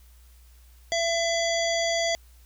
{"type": "harmonic tone with a mistuned harmonic", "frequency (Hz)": 672, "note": "E5", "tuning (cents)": 33, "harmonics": [1, 3, 5, 7, 9, 10], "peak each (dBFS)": [-25, -30, -32, -33, -35, -35], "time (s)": [0.92, 2.15], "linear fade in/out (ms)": 0, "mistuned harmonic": 10, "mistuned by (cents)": 58, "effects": ["added 60 Hz sine -50 dBFS peak until 2.45 s", "white hiss -61 dBFS RMS until 2.45 s"]}